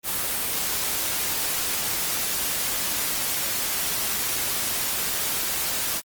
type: noise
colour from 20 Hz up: white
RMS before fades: -26 dBFS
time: 0.03-6.02 s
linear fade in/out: 50 ms
effects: Opus 24 kbps